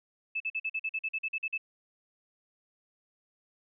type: tone bursts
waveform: sine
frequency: 2618 Hz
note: E7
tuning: 13 cents flat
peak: -29 dBFS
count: 13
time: 0.35-1.579 s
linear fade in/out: 10 ms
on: 53 ms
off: 45 ms
effects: none